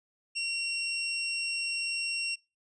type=tone; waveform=25% pulse; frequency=2741 Hz; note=F7; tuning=33 cents flat; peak=-26 dBFS; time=0.35-2.36 s; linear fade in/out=20 ms; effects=noise-tail reverb RT60 0.3 s tail -26 dB re dry + resampled to 22050 Hz